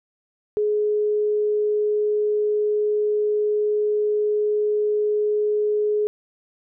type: tone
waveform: sine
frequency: 420.6 Hz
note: G#4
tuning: 22 cents sharp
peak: -18 dBFS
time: 0.57-6.07 s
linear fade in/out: 0 ms
effects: none